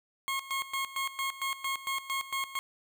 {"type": "tone with tremolo", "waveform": "20% pulse", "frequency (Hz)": 1083, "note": "C#6", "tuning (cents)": -41, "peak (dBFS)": -25, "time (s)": [0.28, 2.59], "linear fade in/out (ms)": 0, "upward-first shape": "square", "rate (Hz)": 4.4, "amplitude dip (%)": 80, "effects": []}